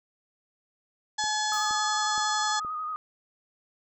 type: harmonic tone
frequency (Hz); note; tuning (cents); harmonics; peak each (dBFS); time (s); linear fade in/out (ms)
853; G#5; +46; 1 / 2 / 4 / 5 / 6 / 7 / 8 / 9; -29 / -32 / -35 / -36 / -37 / -37 / -38 / -39; 1.18-2.6; 10
type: click train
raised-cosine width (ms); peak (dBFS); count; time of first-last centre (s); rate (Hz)
2; -32; 4; 1.24-2.648; 2.13
type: tone with vibrato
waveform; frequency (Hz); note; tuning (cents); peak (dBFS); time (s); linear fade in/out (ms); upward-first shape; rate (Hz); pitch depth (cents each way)
sine; 1244.5; D#6; 0; -30; 1.52-2.96; 0; square; 11; 25
type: noise with exponential decay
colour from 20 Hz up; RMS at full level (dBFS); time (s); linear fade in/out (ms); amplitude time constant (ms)
white; -46; 1.53-1.98; 0; 96
effects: none